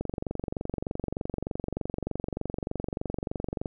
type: click train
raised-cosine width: 2 ms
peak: -17 dBFS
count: 86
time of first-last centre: 0.01-3.658 s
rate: 23.3 Hz
effects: none